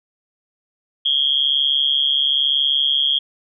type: tone with amplitude modulation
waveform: sine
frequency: 3263 Hz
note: G#7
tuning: 31 cents flat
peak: -11 dBFS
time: 1.05-3.19 s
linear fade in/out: 10 ms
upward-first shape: sine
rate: 141 Hz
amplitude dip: 85%
effects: none